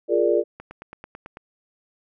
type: chord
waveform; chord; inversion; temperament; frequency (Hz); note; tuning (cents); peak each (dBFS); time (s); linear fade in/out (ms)
sine; Bb dominant seventh; second; equal; 349.2 / 415.3 / 466.2 / 587.3; F4 / Ab4 / Bb4 / D5; 0 / 0 / 0 / 0; -22; 0.08-0.44; 50
type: click train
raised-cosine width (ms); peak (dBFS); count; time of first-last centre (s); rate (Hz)
0.5; -23; 8; 0.6-1.371; 9.08
effects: none